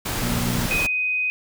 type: noise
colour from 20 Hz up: pink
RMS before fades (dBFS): -26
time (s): 0.05-0.87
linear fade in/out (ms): 10
type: harmonic tone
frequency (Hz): 59.9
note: A#1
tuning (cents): +48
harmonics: 2 / 3 / 4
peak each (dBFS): -26 / -28 / -27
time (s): 0.22-0.66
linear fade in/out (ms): 5
type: tone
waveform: sine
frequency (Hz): 2503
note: D#7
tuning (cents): +10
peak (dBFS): -20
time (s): 0.71-1.3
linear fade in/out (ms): 0
effects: none